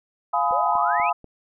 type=chord; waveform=sine; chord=F half-diminished seventh; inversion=none; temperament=just; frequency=698.5 / 838.1 / 1005.8 / 1257.2 Hz; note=F5 / Ab5 / Cb6 / Eb6; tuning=0 / +16 / +31 / +18 cents; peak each=-24 / -24 / -24 / -25 dBFS; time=0.33-1.13 s; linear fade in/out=10 ms
type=click train; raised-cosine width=2 ms; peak=-29 dBFS; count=4; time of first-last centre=0.51-1.243 s; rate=4.09 Hz
type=exponential sweep; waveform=sine; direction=up; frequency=499.4 to 2707 Hz; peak=-27 dBFS; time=0.52-1.1 s; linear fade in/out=5 ms
effects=none